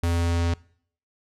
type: tone with low-pass filter sweep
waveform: square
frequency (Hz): 85.1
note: F2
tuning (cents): -44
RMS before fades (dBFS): -23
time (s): 0.03-0.54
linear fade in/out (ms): 5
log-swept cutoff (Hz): 12000 to 5900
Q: 0.97
effects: noise-tail reverb RT60 0.6 s tail -23 dB re dry